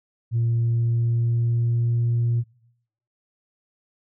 sine tone with pitch glide, 116.5 to 118.06 Hz, A#2 to A#2, -1 to +22 cents, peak -17 dBFS, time 0.31-2.44 s, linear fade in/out 50 ms, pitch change +23 cents, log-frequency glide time 0.55-2.02 s, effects noise-tail reverb RT60 0.8 s tail -24 dB re dry + tanh soft clip ceiling -16 dBFS

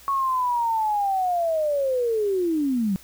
sine linear sweep, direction down, 1112 to 183.2 Hz, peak -20 dBFS, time 0.08-2.96 s, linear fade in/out 0 ms, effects added 60 Hz sine -55 dBFS peak until 3.03 s + white hiss -49 dBFS RMS until 3.03 s

